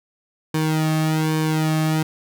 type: tone with flanger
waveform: sawtooth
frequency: 156.9 Hz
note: D#3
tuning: 15 cents sharp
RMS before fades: -20 dBFS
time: 0.54-2.03 s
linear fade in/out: 5 ms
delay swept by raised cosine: 1.5 to 2.04 ms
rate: 1.2 Hz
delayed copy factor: -1
effects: none